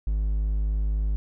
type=tone; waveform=triangle; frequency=51.91 Hz; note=G#1; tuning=in tune; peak=-20 dBFS; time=0.07-1.16 s; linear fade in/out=0 ms; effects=none